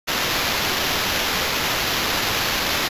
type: noise with sample-and-hold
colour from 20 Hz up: blue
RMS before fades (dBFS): -22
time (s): 0.07-2.89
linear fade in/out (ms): 20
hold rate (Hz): 8820
effects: resampled to 32000 Hz